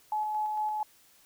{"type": "tone with tremolo", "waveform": "sine", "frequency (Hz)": 853, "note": "G#5", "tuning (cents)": 46, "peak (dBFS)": -27, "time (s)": [0.12, 0.83], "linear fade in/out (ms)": 2, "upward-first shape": "square", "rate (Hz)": 4.4, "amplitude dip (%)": 25, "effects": ["white hiss -61 dBFS RMS until 1.25 s"]}